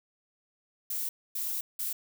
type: noise bursts at uneven times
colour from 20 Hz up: violet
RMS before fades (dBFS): -33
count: 3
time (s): 0.9-1.09 / 1.35-1.61 / 1.79-1.93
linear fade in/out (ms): 5
effects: none